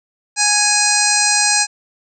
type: harmonic tone with a mistuned harmonic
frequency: 830.6 Hz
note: G#5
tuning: in tune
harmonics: 1 / 2 / 3 / 5 / 6 / 7 / 8 / 9 / 10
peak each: -21 / -21 / -21 / -21 / -21 / -21 / -21 / -21 / -21 dBFS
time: 0.36-1.67 s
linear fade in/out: 50 ms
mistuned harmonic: 9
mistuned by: +25 cents
effects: none